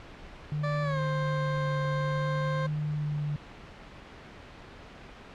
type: tone with vibrato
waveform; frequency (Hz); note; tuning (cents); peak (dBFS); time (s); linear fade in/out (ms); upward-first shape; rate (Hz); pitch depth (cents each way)
sine; 148.6; D3; +21; -28; 0.52-3.36; 0; triangle; 0.58; 32
type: tone with pitch glide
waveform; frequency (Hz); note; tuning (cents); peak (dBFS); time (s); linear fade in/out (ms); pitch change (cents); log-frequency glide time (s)
20% pulse; 584 to 526.3; D5 to C5; -10 to +10; -26; 0.63-2.67; 10; -180; 0.82-1
effects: pink hiss -47 dBFS RMS until 5.34 s + low-pass 3000 Hz 12 dB/octave